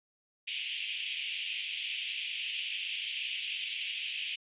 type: band-pass noise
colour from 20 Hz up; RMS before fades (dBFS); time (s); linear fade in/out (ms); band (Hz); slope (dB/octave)
pink; -37; 0.47-4.36; 10; 2500 to 3300; 48
effects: resampled to 8000 Hz